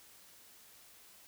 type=silence; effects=white hiss -59 dBFS RMS until 1.27 s